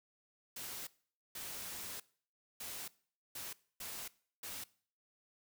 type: noise bursts at uneven times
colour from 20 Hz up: white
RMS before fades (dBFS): -45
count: 6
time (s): 0.56-0.87 / 1.35-2 / 2.6-2.88 / 3.35-3.53 / 3.8-4.08 / 4.43-4.64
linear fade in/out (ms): 5
effects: noise-tail reverb RT60 0.5 s tail -21 dB re dry